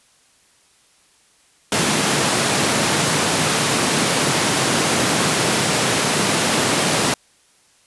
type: high-pass noise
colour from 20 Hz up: pink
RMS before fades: -18 dBFS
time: 1.72-7.14 s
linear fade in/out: 2 ms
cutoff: 130 Hz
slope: 24 dB/octave
effects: white hiss -56 dBFS RMS until 7.86 s + resampled to 24000 Hz